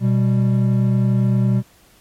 triangle tone pair together, 123.45 / 195.8 Hz, B2 / G3, 0 / -2 cents, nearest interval minor sixth, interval 798 cents, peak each -13 / -16 dBFS, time 0-1.63 s, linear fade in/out 50 ms, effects pink hiss -52 dBFS RMS until 2 s + MP3 64 kbps

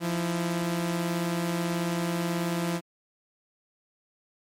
sawtooth tone pair together, 172.3 / 326.2 Hz, F3 / E4, -23 / -18 cents, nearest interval major seventh, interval 1105 cents, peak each -23 / -30 dBFS, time 0-2.81 s, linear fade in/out 50 ms, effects MP3 64 kbps

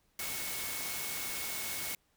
sine tone in noise, 2201 Hz, C#7, 13 cents flat, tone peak -45 dBFS, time 0.19-1.95 s, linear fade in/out 2 ms, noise white, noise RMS -38 dBFS, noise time 0.19-1.95 s, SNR -10 dB, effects pink hiss -73 dBFS RMS until 2.16 s

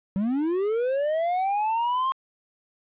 triangle linear sweep, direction up, 185 to 1075 Hz, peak -20 dBFS, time 0.16-2.12 s, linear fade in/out 0 ms, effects resampled to 8000 Hz + 10-bit

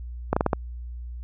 slowing click train, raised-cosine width 1 ms, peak -6 dBFS, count 5, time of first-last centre 0.33-0.532 s, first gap 35 ms, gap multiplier 1.25, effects added 60 Hz sine -33 dBFS peak until 1.23 s

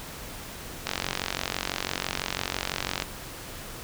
click train, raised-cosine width 0.2 ms, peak -9 dBFS, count 100, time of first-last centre 0.87-3.022 s, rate 46 Hz, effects pink hiss -40 dBFS RMS until 3.83 s

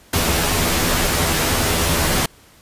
pink noise with comb filter, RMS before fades -18 dBFS, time 0.13-2.26 s, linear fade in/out 5 ms, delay 12 ms, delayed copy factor +0.75, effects pink hiss -49 dBFS RMS until 2.61 s + resampled to 32000 Hz

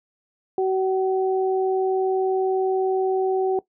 sine tone pair together, 378.4 / 758 Hz, F#4 / F#5, +39 / +42 cents, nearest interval octave, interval 1203 cents, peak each -19 / -26 dBFS, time 0.58-3.59 s, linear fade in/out 2 ms, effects noise-tail reverb RT60 0.1 s tail -18 dB re dry

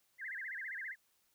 sine tone with vibrato, 1820 Hz, A#6, 42 cents flat, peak -40 dBFS, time 0.18-0.96 s, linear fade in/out 50 ms, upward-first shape sine, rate 15 Hz, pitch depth 250 cents each way, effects white hiss -75 dBFS RMS until 1.34 s

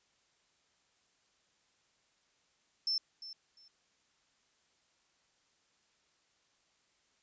sine tone with echo, 5320 Hz, E8, 15 cents sharp, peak -30 dBFS, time 2.87-2.98 s, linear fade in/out 2 ms, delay 350 ms, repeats 2, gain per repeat -14 dB, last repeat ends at 3.68 s, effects white hiss -73 dBFS RMS until 7.22 s + resampled to 16000 Hz

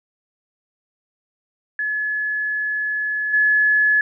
sine tone with level steps, 1707 Hz, G#6, 47 cents sharp, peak -20 / -13 dBFS, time 1.79-4.01 s, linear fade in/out 2 ms, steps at 3.33 s, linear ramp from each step 10 ms, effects none

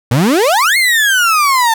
35% pulse exponential two-way sweep, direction up then down, 110 to 2173 to 880 Hz, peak -7 dBFS, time 0.11-1.74 s, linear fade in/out 5 ms, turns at 0.77 s, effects none

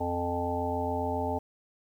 harmonic tone, 87.31 Hz, F2, in tune, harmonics 1 / 3 / 5 / 7 / 9 / 10, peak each -35 / -35 / -35 / -35 / -35 / -35 dBFS, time 0-1.39 s, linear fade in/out 10 ms, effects 10-bit

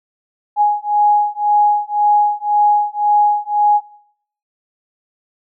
sine beating tone pair, 830.6 / 832.5 Hz, G#5 / G#5, 0 / +4 cents, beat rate 1.9 Hz, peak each -14 / -14 dBFS, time 0.56-3.81 s, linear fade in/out 50 ms, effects noise-tail reverb RT60 0.7 s tail -22 dB re dry

